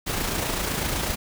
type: noise with amplitude modulation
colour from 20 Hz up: pink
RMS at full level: -25 dBFS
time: 0.06-1.16 s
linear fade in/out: 20 ms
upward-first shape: sine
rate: 27.9 Hz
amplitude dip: 40%
effects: none